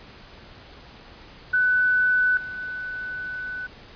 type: tone with level steps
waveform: sine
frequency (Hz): 1496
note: F#6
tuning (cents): +19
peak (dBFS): -17 / -31 / -29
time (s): 1.53-3.67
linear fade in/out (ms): 10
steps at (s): 2.37 / 2.58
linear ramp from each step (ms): 2
effects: pink hiss -46 dBFS RMS until 3.95 s + resampled to 11025 Hz